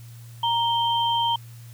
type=tone pair together; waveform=sine; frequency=932.3 / 3141 Hz; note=A#5 / G7; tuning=0 / +3 cents; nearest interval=octave + major sixth; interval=2103 cents; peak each=-21 / -25 dBFS; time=0.43-1.36 s; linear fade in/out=5 ms; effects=added 117 Hz sine -40 dBFS peak until 1.73 s + white hiss -53 dBFS RMS until 1.73 s